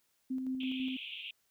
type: tone with tremolo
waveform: sine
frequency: 260 Hz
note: C4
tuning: 11 cents flat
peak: -32 dBFS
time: 0.3-0.97 s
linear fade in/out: 10 ms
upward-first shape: square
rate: 6 Hz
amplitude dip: 30%
type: band-pass noise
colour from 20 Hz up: white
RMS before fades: -44 dBFS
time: 0.6-1.31 s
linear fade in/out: 5 ms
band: 2400 to 3400 Hz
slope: 96 dB/octave
effects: white hiss -75 dBFS RMS until 1.5 s